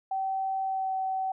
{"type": "tone with pitch glide", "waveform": "sine", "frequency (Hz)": [769, 761.5], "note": ["G5", "F#5"], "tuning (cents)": [-33, 50], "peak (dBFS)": -27, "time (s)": [0.11, 1.32], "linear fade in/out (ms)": 5, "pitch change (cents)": -17, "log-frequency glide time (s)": [0.63, 0.94], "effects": []}